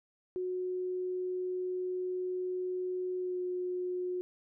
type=tone with pitch glide; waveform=sine; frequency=366 to 362 Hz; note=F#4 to F#4; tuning=-19 to -38 cents; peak=-32 dBFS; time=0.36-4.21 s; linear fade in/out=0 ms; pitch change=-19 cents; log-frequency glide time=3.18-3.39 s; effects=none